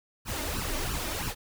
pink noise with flanger, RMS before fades -32 dBFS, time 0.25-1.35 s, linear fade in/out 50 ms, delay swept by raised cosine 0.68 to 3.38 ms, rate 3 Hz, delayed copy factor +0.8, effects none

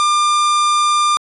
45% pulse tone, 1197 Hz, D6, 33 cents sharp, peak -12 dBFS, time 0-1.17 s, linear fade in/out 0 ms, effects resampled to 24000 Hz

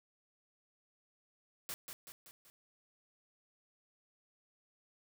white noise with echo, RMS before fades -42 dBFS, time 1.69-1.74 s, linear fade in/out 0 ms, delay 190 ms, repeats 4, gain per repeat -5 dB, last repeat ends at 2.5 s, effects none

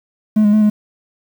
triangle tone with pitch steps, 214.3 / 207.4 / 214.6 / 210.7 Hz, A3 / G#3 / A3 / G#3, -45 / -2 / -43 / +25 cents, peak -6 dBFS, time 0.36-0.7 s, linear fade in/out 10 ms, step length 85 ms, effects tanh soft clip ceiling -2 dBFS + 7-bit

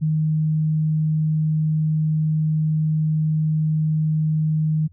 sine tone, 155.56 Hz, D#3, in tune, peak -17 dBFS, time 0.01-4.88 s, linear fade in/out 20 ms, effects added 87 Hz sine -47 dBFS peak until 4.92 s

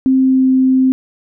sine tone with pitch glide, 262.8 to 260.7 Hz, C4 to C4, +8 to -6 cents, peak -8 dBFS, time 0.06-0.92 s, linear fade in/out 0 ms, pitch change -14 cents, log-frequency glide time 0.17-0.51 s, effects none

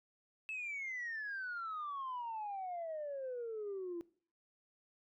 sine exponential sweep, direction down, 2637 to 335.4 Hz, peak -38 dBFS, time 0.49-4.01 s, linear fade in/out 0 ms, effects noise-tail reverb RT60 0.5 s tail -21 dB re dry + tanh soft clip ceiling -36 dBFS

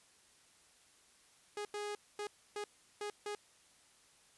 sawtooth tone bursts at uneven times, 414.3 Hz, G#4, 4 cents flat, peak -35 dBFS, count 6, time 1.57-1.65 / 1.74-1.95 / 2.19-2.27 / 2.56-2.64 / 3.01-3.1 / 3.26-3.35 s, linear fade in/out 2 ms, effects white hiss -66 dBFS RMS until 4.37 s + resampled to 24000 Hz

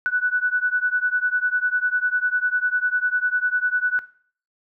sine beating tone pair, 1480 / 1490 Hz, F#6 / F#6, 0 / +12 cents, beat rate 10 Hz, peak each -22 dBFS, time 0.06-3.99 s, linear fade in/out 0 ms, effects noise-tail reverb RT60 0.5 s tail -17 dB re dry

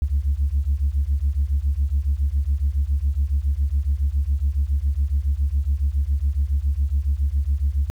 sine beating tone pair, 66.8 / 74 Hz, C2 / D2, +36 / +14 cents, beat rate 7.2 Hz, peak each -20 dBFS, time 0.02-7.9 s, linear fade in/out 0 ms, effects tanh soft clip ceiling -13 dBFS + 9-bit

